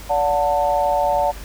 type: tone cluster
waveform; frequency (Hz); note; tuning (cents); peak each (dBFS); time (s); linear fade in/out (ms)
sine; 578 / 728 / 890; D5 / F#5 / A5; -28 / -28 / +20; -20; 0.09-1.32; 20
effects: added 50 Hz sine -35 dBFS peak until 1.44 s + pink hiss -39 dBFS RMS until 1.44 s